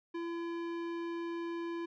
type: tone with tanh clipping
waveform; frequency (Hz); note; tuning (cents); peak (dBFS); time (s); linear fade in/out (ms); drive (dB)
sine; 338.3; E4; +45; -38; 0.14-1.86; 10; 17
effects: none